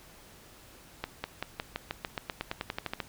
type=accelerating click train; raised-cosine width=0.3 ms; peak=-16 dBFS; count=17; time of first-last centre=1.04-3.002 s; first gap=200 ms; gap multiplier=0.93; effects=pink hiss -54 dBFS RMS until 3.08 s